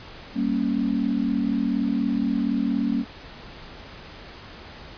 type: chord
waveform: sine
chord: G diminished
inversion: none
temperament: equal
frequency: 196 / 233.1 / 277.2 Hz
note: G3 / Bb3 / Db4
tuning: 0 / 0 / 0 cents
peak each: -27 / -24 / -25 dBFS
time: 0.34-3.05 s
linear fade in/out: 50 ms
effects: pink hiss -42 dBFS RMS until 4.97 s + resampled to 11025 Hz